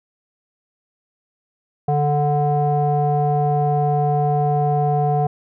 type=tone with low-pass filter; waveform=square; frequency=146.83 Hz; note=D3; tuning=in tune; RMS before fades=-18 dBFS; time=1.88-5.27 s; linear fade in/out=5 ms; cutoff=680 Hz; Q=8.1; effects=none